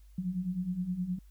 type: beating tone pair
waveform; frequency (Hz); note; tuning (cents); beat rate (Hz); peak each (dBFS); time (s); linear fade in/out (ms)
sine; 174.61 / 184.21; F3 / F#3; 0 / -7; 9.6; -37 / -32; 0.18-1.19; 5
effects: added 50 Hz sine -52 dBFS peak until 1.3 s + white hiss -71 dBFS RMS until 1.3 s